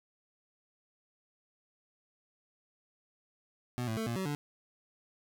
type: tone with pitch steps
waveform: 25% pulse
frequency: 123.3 / 111.7 / 222.5 / 117.4 / 189.7 / 146.2 Hz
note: B2 / A2 / A3 / A#2 / F#3 / D3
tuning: -2 / +27 / +20 / +13 / +43 / -7 cents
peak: -29 dBFS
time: 3.78-4.35 s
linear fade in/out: 0 ms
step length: 95 ms
effects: none